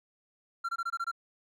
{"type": "tone bursts", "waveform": "triangle", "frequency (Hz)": 1369, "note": "F6", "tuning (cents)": -35, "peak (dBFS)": -28, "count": 7, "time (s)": [0.64, 1.115], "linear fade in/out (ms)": 10, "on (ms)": 49, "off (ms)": 22, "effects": []}